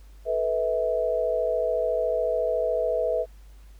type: chord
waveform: sine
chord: A suspended second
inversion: none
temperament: equal with one note detuned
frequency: 440 / 493.9 / 647.9 Hz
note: A4 / B4 / E5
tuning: 0 / 0 / -30 cents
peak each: -30 / -26 / -25 dBFS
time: 0.25-3.26 s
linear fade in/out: 50 ms
effects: added 50 Hz sine -45 dBFS peak until 3.79 s + pink hiss -61 dBFS RMS until 3.79 s